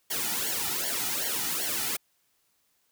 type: noise with flanger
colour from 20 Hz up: white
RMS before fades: -30 dBFS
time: 0.1-1.97 s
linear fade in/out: 10 ms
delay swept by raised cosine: 0.79 to 1.89 ms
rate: 2.6 Hz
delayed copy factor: -1
effects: white hiss -71 dBFS RMS until 2.91 s